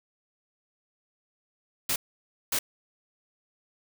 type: noise bursts at uneven times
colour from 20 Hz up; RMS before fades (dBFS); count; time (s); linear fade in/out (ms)
white; -27; 2; 1.89-1.96 / 2.52-2.59; 5
effects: none